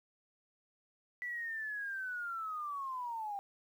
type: linear sweep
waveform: sine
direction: down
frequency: 1975.5 to 784 Hz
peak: -37 dBFS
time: 1.22-3.39 s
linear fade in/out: 0 ms
effects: 11-bit